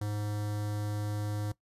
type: tone with notch filter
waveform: square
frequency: 104.4 Hz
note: G#2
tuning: 10 cents sharp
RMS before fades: -34 dBFS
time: 0.01-1.52 s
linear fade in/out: 5 ms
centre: 2500 Hz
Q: 1.4
effects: noise-tail reverb RT60 0.1 s tail -18 dB re dry + resampled to 32000 Hz